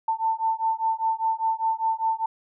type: beating tone pair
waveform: sine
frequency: 891 / 896 Hz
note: A5 / A5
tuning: +22 / +31 cents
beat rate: 5 Hz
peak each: -25 dBFS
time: 0.08-2.26 s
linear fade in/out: 5 ms
effects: none